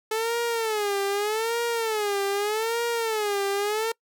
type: tone with vibrato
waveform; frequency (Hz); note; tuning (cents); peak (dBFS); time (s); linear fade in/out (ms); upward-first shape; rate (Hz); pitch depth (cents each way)
sawtooth; 432.3; A4; -31; -20; 0.11-3.92; 5; sine; 0.82; 150
effects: noise-tail reverb RT60 0.1 s tail -25 dB re dry